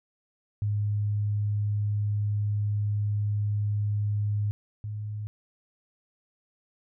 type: tone pair in turn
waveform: sine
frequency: 103.83 / 105.46 Hz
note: G#2 / G#2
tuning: 0 / +27 cents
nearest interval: unison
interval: 27 cents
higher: second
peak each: -24 / -31 dBFS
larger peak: first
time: 0.62-4.51 / 4.84-5.27 s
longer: first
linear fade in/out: 0 ms
effects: none